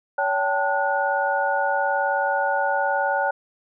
sine tone cluster, 565 / 782 / 881 / 1455 Hz, C#5 / G5 / A5 / F#6, +33 / -4 / +2 / -29 cents, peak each -25 dBFS, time 0.18-3.31 s, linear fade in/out 5 ms, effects none

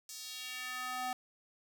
square tone with high-pass filter sweep, 252.8 Hz, B3, 41 cents sharp, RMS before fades -41 dBFS, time 0.09-1.13 s, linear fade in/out 2 ms, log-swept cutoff 6100 to 680 Hz, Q 1.7, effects 10-bit

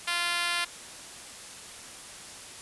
5% pulse tone with high-pass filter, 346.9 Hz, F4, 12 cents flat, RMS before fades -29 dBFS, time 0.07-0.65 s, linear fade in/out 10 ms, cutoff 1000 Hz, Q 0.79, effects white hiss -44 dBFS RMS until 2.61 s + resampled to 24000 Hz

